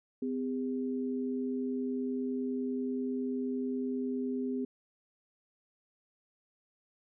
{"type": "tone pair together", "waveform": "sine", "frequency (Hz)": [254.9, 404.6], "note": ["C4", "G#4"], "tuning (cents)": [-45, -45], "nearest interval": "minor sixth", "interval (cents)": 800, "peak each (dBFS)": [-32, -37], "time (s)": [0.22, 4.65], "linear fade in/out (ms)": 5, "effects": []}